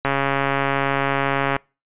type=click train; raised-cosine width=0.5 ms; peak=-5 dBFS; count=210; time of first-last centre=0.05-1.564 s; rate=138 Hz; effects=noise-tail reverb RT60 0.3 s tail -26 dB re dry + resampled to 8000 Hz